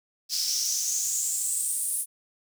pink noise with high-pass filter sweep, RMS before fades -28 dBFS, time 0.29-2.06 s, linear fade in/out 50 ms, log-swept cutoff 5000 to 10000 Hz, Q 6.6, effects none

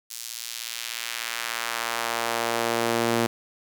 sawtooth tone with high-pass filter sweep, 116.6 Hz, A#2, 1 cent sharp, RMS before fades -28 dBFS, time 0.1-3.27 s, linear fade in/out 10 ms, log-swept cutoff 6000 to 260 Hz, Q 0.91, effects none

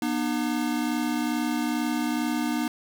square tone pair together, 240.8 / 303.1 Hz, B3 / D#4, -44 / -45 cents, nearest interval major third, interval 399 cents, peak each -28 dBFS, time 0.02-2.68 s, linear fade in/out 2 ms, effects none

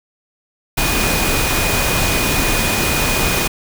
sine tone in noise, 2469 Hz, D#7, 14 cents flat, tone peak -23 dBFS, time 0.77-3.48 s, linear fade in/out 10 ms, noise pink, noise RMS -17 dBFS, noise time 0.77-3.48 s, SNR -9 dB, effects none

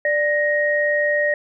sine tone pair together, 590.3 / 1874 Hz, D5 / A#6, +9 / +9 cents, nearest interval octave + minor sixth, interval 2000 cents, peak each -19 dBFS, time 0.05-1.34 s, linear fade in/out 2 ms, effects none

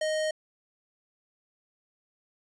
square tone, 622 Hz, D#5, 1 cent flat, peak -27 dBFS, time 0.01-0.31 s, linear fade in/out 5 ms, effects resampled to 22050 Hz

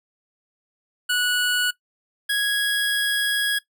25% pulse tone pair in turn, 1470 / 1658.9 Hz, F#6 / G#6, -12 / -2 cents, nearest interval major second, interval 210 cents, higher second, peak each -16 dBFS, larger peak neither, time 1.09-1.71 / 2.29-3.59 s, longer second, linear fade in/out 10 ms, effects noise-tail reverb RT60 0.1 s tail -18 dB re dry

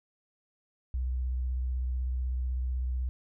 sine tone with vibrato, 63 Hz, B1, 35 cents sharp, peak -28 dBFS, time 0.94-3.09 s, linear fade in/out 0 ms, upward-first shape triangle, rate 16 Hz, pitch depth 45 cents each way, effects none

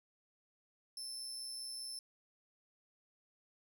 30% pulse tone with amplitude modulation, 5290 Hz, E8, 5 cents sharp, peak -37 dBFS, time 0.97-1.99 s, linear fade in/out 2 ms, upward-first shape sine, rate 125 Hz, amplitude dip 40%, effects none

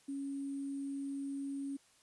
sine tone with sample-and-hold, 277.2 Hz, C#4, in tune, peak -37 dBFS, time 0.08-1.77 s, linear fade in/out 10 ms, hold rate 8820 Hz, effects white hiss -67 dBFS RMS until 2.02 s + resampled to 24000 Hz

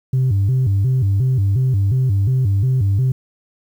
sine tone with vibrato, 113.2 Hz, A2, 50 cents sharp, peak -11 dBFS, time 0.13-3.12 s, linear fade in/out 5 ms, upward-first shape square, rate 2.8 Hz, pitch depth 240 cents each way, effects tanh soft clip ceiling -11 dBFS + 8-bit

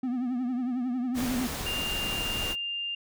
triangle tone with vibrato, 249.6 Hz, B3, 19 cents sharp, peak -25 dBFS, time 0.03-1.47 s, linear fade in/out 5 ms, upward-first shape triangle, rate 11 Hz, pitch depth 100 cents each way
pink noise, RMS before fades -34 dBFS, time 1.14-2.56 s, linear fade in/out 50 ms
sine tone, 2800 Hz, F7, 4 cents sharp, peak -30 dBFS, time 1.66-2.95 s, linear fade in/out 5 ms
effects none

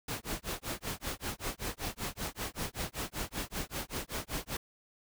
pink noise with tremolo, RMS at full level -35 dBFS, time 0.08-4.57 s, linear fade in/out 5 ms, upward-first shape sine, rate 5.2 Hz, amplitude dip 100%, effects none

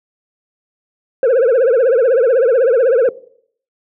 sine tone with vibrato, 493.9 Hz, B4, in tune, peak -6 dBFS, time 1.23-3.09 s, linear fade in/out 2 ms, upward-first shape triangle, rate 16 Hz, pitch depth 220 cents each way, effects noise-tail reverb RT60 0.6 s tail -19 dB re dry + tanh soft clip ceiling -8 dBFS

